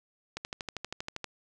click train, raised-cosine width 0.2 ms, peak -18 dBFS, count 12, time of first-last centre 0.37-1.243 s, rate 12.6 Hz, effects 9-bit

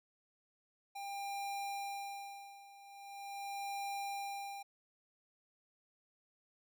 square tone with tremolo, 798 Hz, G5, 31 cents sharp, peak -39 dBFS, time 0.95-4.63 s, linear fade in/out 10 ms, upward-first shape sine, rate 0.42 Hz, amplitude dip 85%, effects none

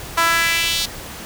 sawtooth tone with high-pass filter sweep, 333 Hz, E4, 18 cents sharp, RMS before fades -18 dBFS, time 0.17-0.86 s, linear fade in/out 10 ms, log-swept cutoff 1100 to 4100 Hz, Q 2.2, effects pink hiss -33 dBFS RMS until 1.25 s

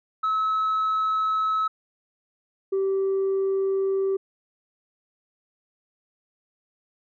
sine tone pair in turn, 1293 / 387.5 Hz, E6 / G4, -34 / -20 cents, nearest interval octave + major sixth, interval 2086 cents, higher first, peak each -19 dBFS, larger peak neither, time 0.23-1.68 / 2.72-4.17 s, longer neither, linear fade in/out 10 ms, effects tanh soft clip ceiling -19 dBFS

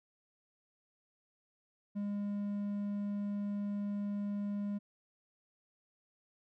triangle tone, 203.7 Hz, G#3, 33 cents flat, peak -32 dBFS, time 1.95-4.79 s, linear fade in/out 20 ms, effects none

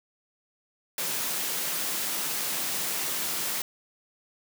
white high-pass noise, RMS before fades -30 dBFS, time 0.98-3.62 s, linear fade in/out 2 ms, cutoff 130 Hz, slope 96 dB/octave, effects none

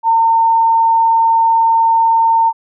sine tone, 909 Hz, A#5, 44 cents flat, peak -8 dBFS, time 0.03-2.53 s, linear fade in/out 50 ms, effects none

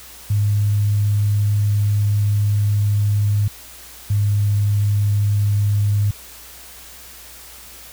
sine tone pair in turn, 103.3 / 102.79 Hz, G#2 / G#2, -9 / -17 cents, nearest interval unison, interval 8 cents, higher first, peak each -14 dBFS, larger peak neither, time 0.3-3.48 / 4.1-6.11 s, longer first, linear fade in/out 5 ms, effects added 60 Hz sine -48 dBFS peak until 7.92 s + white hiss -40 dBFS RMS until 7.92 s

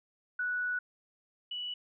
sine tone pair in turn, 1475 / 2950 Hz, F#6 / F#7, -6 / -6 cents, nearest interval octave, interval 1200 cents, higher second, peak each -30 / -35 dBFS, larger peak first, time 0.39-0.79 / 1.51-1.74 s, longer first, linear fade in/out 5 ms, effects none

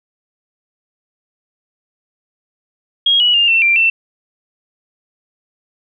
sine tone with pitch steps, 3274 / 2929 / 2809 / 2693 / 2366 / 2682 Hz, G#7 / F#7 / F7 / E7 / D7 / E7, -25 / -18 / +9 / +36 / +12 / +29 cents, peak -9 dBFS, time 3.06-3.9 s, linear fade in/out 5 ms, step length 140 ms, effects none

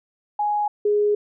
sine tone pair in turn, 833 / 415.4 Hz, G#5 / G#4, +5 / 0 cents, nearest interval octave, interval 1205 cents, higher first, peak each -19 / -16 dBFS, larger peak second, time 0.39-0.68 / 0.85-1.15 s, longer second, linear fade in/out 5 ms, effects none

